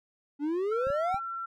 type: exponential sweep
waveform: triangle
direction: up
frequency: 280.5 to 830.6 Hz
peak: -25 dBFS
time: 0.39-1.2 s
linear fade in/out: 50 ms
type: tone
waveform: sine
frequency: 1354 Hz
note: E6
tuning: 46 cents sharp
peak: -33 dBFS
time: 0.71-1.46 s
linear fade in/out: 10 ms
type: clicks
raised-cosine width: 5 ms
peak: -31 dBFS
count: 3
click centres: 0.87 / 0.903 / 1.144 s
effects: none